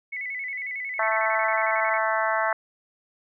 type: tone with vibrato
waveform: sine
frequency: 2098 Hz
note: C7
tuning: 4 cents sharp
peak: -29 dBFS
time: 0.12-1.98 s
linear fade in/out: 10 ms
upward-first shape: square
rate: 11 Hz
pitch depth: 81 cents each way
type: harmonic tone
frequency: 220 Hz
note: A3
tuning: in tune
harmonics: 3 / 4 / 5 / 6 / 7 / 8 / 9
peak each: -27 / -28 / -29 / -30 / -30 / -31 / -32 dBFS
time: 0.99-2.53 s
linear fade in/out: 2 ms
effects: none